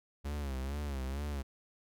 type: tone with vibrato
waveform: 45% pulse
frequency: 69.3 Hz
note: C#2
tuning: in tune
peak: -35 dBFS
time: 0.24-1.43 s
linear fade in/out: 20 ms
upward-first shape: sine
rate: 2.2 Hz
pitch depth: 110 cents each way
effects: none